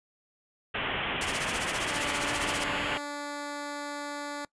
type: low-pass noise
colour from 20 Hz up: white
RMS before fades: -32 dBFS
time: 0.74-2.98 s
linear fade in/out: 10 ms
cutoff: 3300 Hz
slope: 96 dB/octave
type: noise with tremolo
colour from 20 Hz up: white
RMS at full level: -31 dBFS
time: 1.21-2.64 s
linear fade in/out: 2 ms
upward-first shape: triangle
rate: 15 Hz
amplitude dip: 85%
type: tone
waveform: 10% pulse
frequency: 289.8 Hz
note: D4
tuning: 23 cents flat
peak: -26 dBFS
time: 1.9-4.45 s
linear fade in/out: 0 ms
effects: noise-tail reverb RT60 0.1 s tail -22 dB re dry + resampled to 22050 Hz